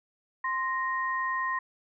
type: tone pair together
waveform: sine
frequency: 1046.5 / 1864.7 Hz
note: C6 / A#6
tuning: 0 / 0 cents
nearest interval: minor seventh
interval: 1000 cents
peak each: -29 / -31 dBFS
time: 0.44-1.59 s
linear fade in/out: 5 ms
effects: none